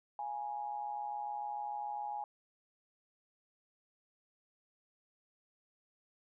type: tone with amplitude modulation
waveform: sine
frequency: 830 Hz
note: G#5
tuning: 1 cent flat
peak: -34 dBFS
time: 0.19-2.24 s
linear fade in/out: 2 ms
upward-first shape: sine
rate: 127 Hz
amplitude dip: 65%
effects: none